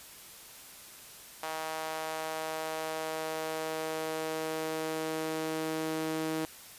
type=tone with high-pass filter sweep; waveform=sawtooth; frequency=158.5 Hz; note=D#3; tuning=32 cents sharp; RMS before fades=-35 dBFS; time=1.43-6.45 s; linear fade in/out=0 ms; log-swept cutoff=760 to 320 Hz; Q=1.8; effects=white hiss -50 dBFS RMS until 6.78 s + resampled to 32000 Hz